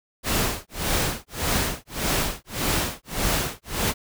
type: noise with tremolo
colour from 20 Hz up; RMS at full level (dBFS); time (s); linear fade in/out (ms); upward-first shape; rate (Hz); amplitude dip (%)
pink; -22; 0.23-3.94; 50; sine; 1.7; 100
effects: none